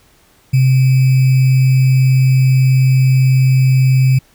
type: tone with sample-and-hold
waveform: sine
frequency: 130.81 Hz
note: C3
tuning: in tune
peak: -7 dBFS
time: 0.53-4.19 s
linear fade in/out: 10 ms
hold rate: 2450 Hz
effects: pink hiss -51 dBFS RMS until 4.34 s